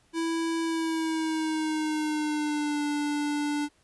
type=tone with pitch glide; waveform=square; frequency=329.6 to 293.6 Hz; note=E4 to D4; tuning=0 to 0 cents; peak=-27 dBFS; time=0.13-3.69 s; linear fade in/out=50 ms; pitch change=-200 cents; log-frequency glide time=0.62-2.83 s; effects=pink hiss -65 dBFS RMS until 3.83 s + resampled to 24000 Hz